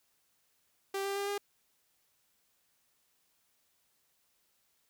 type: tone with pitch steps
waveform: sawtooth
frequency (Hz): 392 / 396.3 / 400.7 / 405.1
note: G4 / G4 / G4 / G#4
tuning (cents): 0 / +19 / +38 / -43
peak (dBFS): -29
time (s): 0.94-1.38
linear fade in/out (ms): 5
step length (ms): 110
effects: white hiss -74 dBFS RMS until 4.89 s